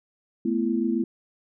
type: chord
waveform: sine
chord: A suspended second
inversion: none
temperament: equal with one note detuned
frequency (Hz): 220 / 246.9 / 335.6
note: A3 / B3 / E4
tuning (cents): 0 / 0 / +31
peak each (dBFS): -26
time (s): 0.45-1.04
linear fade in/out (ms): 5
effects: none